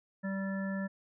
harmonic tone, 194.1 Hz, G3, 17 cents flat, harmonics 1 / 3 / 5 / 7 / 9, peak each -33 / -42 / -50 / -50 / -43 dBFS, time 0.23-0.88 s, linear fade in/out 20 ms, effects none

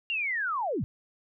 sine linear sweep, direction down, 2827 to 82.41 Hz, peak -27 dBFS, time 0.1-0.84 s, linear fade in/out 0 ms, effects none

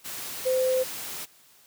sine tone in noise, 515 Hz, C5, 28 cents flat, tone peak -21 dBFS, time 0.45-0.84 s, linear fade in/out 20 ms, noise white, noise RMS -36 dBFS, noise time 0.04-1.26 s, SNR +12 dB, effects white hiss -57 dBFS RMS until 1.66 s + high-pass 80 Hz 12 dB/octave

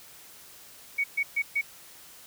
sine tone bursts, 2238 Hz, C#7, 16 cents sharp, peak -23 dBFS, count 4, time 0.98-1.614 s, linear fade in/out 10 ms, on 61 ms, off 130 ms, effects white hiss -50 dBFS RMS until 2.26 s

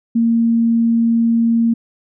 sine tone, 230.6 Hz, A#3, 19 cents flat, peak -11 dBFS, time 0.15-1.74 s, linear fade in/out 10 ms, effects none

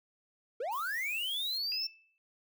triangle linear sweep, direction up, 431.6 to 5430 Hz, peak -31 dBFS, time 0.6-1.87 s, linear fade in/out 5 ms
violet noise, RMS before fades -47 dBFS, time 0.71-1.59 s, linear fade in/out 20 ms
sine tone with exponential decay, 2637 Hz, E7, in tune, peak -38 dBFS, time 1.72-2.18 s, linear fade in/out 0 ms, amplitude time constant 100 ms
effects noise-tail reverb RT60 0.3 s tail -24 dB re dry

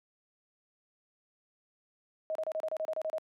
sine tone bursts, 631 Hz, D#5, 24 cents sharp, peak -30 dBFS, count 11, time 2.3-3.182 s, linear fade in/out 0 ms, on 52 ms, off 31 ms, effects high-pass 400 Hz 12 dB/octave

